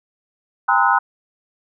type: tone cluster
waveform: sine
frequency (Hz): 800 / 923 / 1019 / 1278 / 1468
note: G5 / A#5 / C6 / D#6 / F#6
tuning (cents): +35 / -17 / -46 / +46 / -14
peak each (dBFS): -19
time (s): 0.68-0.99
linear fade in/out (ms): 10
effects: none